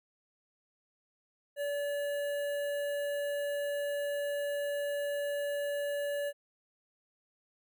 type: tone with notch filter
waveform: square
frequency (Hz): 574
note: D5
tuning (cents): -40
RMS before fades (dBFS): -34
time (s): 1.56-6.33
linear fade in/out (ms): 50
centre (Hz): 5200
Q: 0.73
effects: none